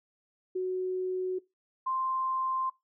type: tone pair in turn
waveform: sine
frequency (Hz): 370 / 1046.5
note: F#4 / C6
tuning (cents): 0 / 0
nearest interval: octave + tritone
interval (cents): 1800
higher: second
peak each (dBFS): -28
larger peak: neither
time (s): 0.55-1.39 / 1.86-2.7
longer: neither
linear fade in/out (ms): 10
effects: noise-tail reverb RT60 0.2 s tail -20 dB re dry